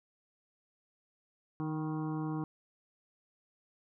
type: harmonic tone with a mistuned harmonic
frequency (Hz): 155.56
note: D#3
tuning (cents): 0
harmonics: 1 / 2 / 3 / 5 / 6 / 7 / 8 / 9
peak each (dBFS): -36 / -36 / -48 / -47 / -50 / -48 / -56 / -57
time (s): 1.6-2.44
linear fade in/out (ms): 0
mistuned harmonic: 6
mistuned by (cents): +60
effects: none